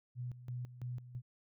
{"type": "tone with tremolo", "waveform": "sine", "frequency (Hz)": 123.47, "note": "B2", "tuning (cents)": 0, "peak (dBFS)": -38, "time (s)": [0.15, 1.22], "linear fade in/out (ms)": 50, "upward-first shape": "square", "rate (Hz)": 3, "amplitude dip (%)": 75, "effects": []}